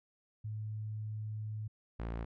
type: tone pair in turn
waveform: sine / sawtooth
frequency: 107.5 / 56.95 Hz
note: A2 / A#1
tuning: -40 / -40 cents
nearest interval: major seventh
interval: 1100 cents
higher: first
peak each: -37 / -33 dBFS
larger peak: second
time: 0.44-1.68 / 1.99-2.25 s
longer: first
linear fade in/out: 10 ms
effects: low-pass 2000 Hz 12 dB/octave